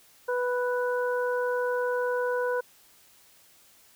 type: harmonic tone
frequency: 493.9 Hz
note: B4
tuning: in tune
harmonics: 1 / 2 / 3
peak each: -26 / -33 / -33 dBFS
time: 0.28-2.61 s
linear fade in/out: 10 ms
effects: white hiss -58 dBFS RMS until 3.95 s